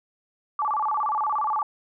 sine tone with vibrato, 1000 Hz, B5, 21 cents sharp, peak -22 dBFS, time 0.59-1.63 s, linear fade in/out 2 ms, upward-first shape square, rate 17 Hz, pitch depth 260 cents each way, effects none

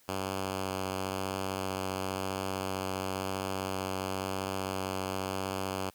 5% pulse tone with vibrato, 95.2 Hz, F#2, 50 cents sharp, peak -21 dBFS, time 0.08-5.9 s, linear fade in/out 5 ms, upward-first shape triangle, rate 0.97 Hz, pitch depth 11 cents each way, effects white hiss -63 dBFS RMS until 5.94 s + high-pass 60 Hz 12 dB/octave

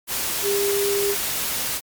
sine tone in noise, 401.9 Hz, G4, 43 cents sharp, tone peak -20 dBFS, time 0.42-1.16 s, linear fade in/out 50 ms, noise white, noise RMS -25 dBFS, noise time 0.07-1.81 s, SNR +2 dB, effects MP3 96 kbps

